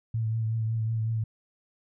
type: tone with vibrato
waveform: sine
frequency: 111.9 Hz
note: A2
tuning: 30 cents sharp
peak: -25 dBFS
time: 0.14-1.24 s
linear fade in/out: 5 ms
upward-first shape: triangle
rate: 5.4 Hz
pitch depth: 36 cents each way
effects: none